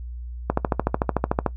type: click train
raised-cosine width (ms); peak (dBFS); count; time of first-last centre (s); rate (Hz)
1; -5; 14; 0.5-1.463; 13.5
effects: noise-tail reverb RT60 0.1 s tail -19 dB re dry + added 60 Hz sine -31 dBFS peak until 1.56 s